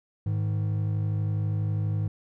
triangle tone pair together, 104.8 / 157.02 Hz, G#2 / D#3, +16 / +16 cents, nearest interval perfect fifth, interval 700 cents, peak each -23 / -30 dBFS, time 0.26-2.08 s, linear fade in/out 5 ms, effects none

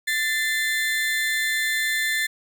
35% pulse tone pair together, 1769.4 / 2059 Hz, A6 / C7, +9 / -28 cents, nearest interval minor third, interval 263 cents, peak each -21 / -25 dBFS, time 0.07-2.27 s, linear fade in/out 10 ms, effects none

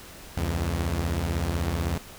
sawtooth beating tone pair, 69.7 / 85.7 Hz, C#2 / F2, +10 / -32 cents, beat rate 16 Hz, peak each -25 / -23 dBFS, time 0.37-1.98 s, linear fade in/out 5 ms, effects pink hiss -45 dBFS RMS until 2.18 s

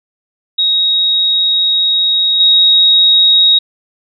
sine tone with level steps, 3781 Hz, A#7, 24 cents sharp, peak -9 / -5 dBFS, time 0.58-3.59 s, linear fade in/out 10 ms, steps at 2.4 s, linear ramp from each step 2 ms, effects none

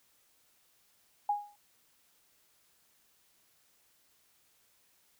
sine tone with exponential decay, 824 Hz, G#5, 14 cents flat, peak -24 dBFS, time 1.29-1.56 s, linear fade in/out 5 ms, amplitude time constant 58 ms, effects white hiss -69 dBFS RMS until 5.19 s

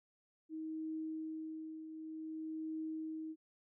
sine tone with tremolo, 316.3 Hz, D#4, 29 cents sharp, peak -38 dBFS, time 0.49-3.36 s, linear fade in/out 50 ms, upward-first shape triangle, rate 0.54 Hz, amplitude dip 60%, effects none

